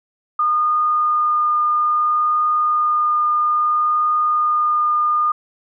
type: tone with vibrato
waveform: sine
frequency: 1219 Hz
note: D#6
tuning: 36 cents flat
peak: -14 dBFS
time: 0.39-5.32 s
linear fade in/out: 5 ms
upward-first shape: triangle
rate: 0.6 Hz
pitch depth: 9 cents each way
effects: none